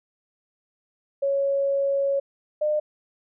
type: tone pair in turn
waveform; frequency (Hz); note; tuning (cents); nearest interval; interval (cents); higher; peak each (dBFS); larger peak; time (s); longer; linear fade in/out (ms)
sine; 554.4 / 604.4; C#5 / D5; 0 / +50; minor second; 150; second; -20; neither; 1.22-2.2 / 2.61-2.8; first; 10
effects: none